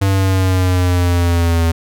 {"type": "exponential sweep", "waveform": "square", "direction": "down", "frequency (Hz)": [98, 82.41], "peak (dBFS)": -12, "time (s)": [0.01, 1.72], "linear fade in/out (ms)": 10, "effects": []}